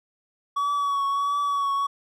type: tone with vibrato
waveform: triangle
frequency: 1130 Hz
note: C#6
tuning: 33 cents sharp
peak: -20 dBFS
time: 0.56-1.87 s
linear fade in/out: 10 ms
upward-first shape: triangle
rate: 1.5 Hz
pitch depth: 34 cents each way
effects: none